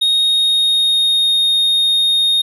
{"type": "tone with pitch glide", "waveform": "triangle", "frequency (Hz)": [3729, 3703], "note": ["A#7", "A#7"], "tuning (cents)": [0, -12], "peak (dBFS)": -10, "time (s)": [0.01, 2.42], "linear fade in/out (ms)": 10, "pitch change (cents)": -12, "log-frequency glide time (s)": [0.23, 1.41], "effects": []}